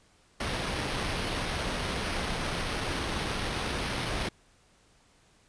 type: noise with sample-and-hold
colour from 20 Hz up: pink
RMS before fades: -32 dBFS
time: 0.4-4.29 s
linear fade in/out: 5 ms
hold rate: 7350 Hz
effects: pink hiss -63 dBFS RMS until 5.48 s + resampled to 22050 Hz